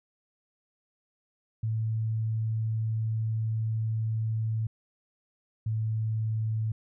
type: tone pair in turn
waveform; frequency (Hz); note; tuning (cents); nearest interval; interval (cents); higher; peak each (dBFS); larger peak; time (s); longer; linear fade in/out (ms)
sine; 110.9 / 110.13; A2 / A2; +14 / +2; unison; 12; first; -26; neither; 1.63-4.67 / 5.66-6.72; first; 5
effects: none

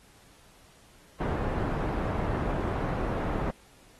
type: low-pass noise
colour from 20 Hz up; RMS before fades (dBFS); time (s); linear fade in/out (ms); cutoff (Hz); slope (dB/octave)
pink; -30; 1.2-3.51; 5; 1100; 12
effects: pink hiss -58 dBFS RMS until 3.99 s + AAC 32 kbps

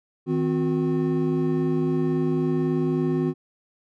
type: tone cluster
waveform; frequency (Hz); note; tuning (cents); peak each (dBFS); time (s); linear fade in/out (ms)
triangle; 158.6 / 258.3 / 362; D#3 / C4 / F#4; +33 / -22 / -38; -23; 0.26-3.34; 50
effects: none

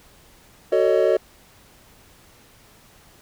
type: chord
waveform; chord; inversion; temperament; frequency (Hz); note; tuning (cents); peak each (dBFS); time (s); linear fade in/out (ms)
triangle; D# half-diminished seventh; first; just; 373.4 / 448 / 560 / 622.3; F#4 / A4 / C#5 / D#5; +16 / +31 / +18 / 0; -19; 0.72-1.17; 5
effects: pink hiss -52 dBFS RMS until 3.21 s

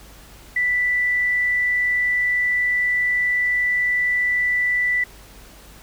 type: tone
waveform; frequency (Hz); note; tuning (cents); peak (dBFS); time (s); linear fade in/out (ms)
sine; 1975.5; B6; 0; -17; 0.56-5.04; 5
effects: added 50 Hz sine -46 dBFS peak until 5.82 s + pink hiss -46 dBFS RMS until 5.82 s

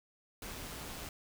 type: noise with amplitude modulation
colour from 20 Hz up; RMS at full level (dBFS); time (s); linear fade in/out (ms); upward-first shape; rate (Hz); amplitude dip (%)
pink; -43; 0.42-1.09; 2; sine; 167; 30
effects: none

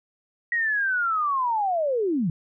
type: linear sweep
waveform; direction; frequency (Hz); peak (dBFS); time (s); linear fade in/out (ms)
sine; down; 1913 to 146.83; -21; 0.52-2.3; 2
effects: none

